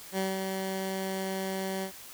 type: tone with ADSR envelope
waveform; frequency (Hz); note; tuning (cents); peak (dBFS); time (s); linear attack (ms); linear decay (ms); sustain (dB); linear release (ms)
15% pulse; 191.1; G3; -44; -21; 0.12-1.92; 58; 190; -4; 88
effects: white hiss -47 dBFS RMS until 2.13 s